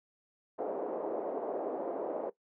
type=band-pass noise; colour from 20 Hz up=white; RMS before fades=-36 dBFS; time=0.58-2.3 s; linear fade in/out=10 ms; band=330 to 640 Hz; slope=24 dB/octave; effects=noise-tail reverb RT60 0.1 s tail -17 dB re dry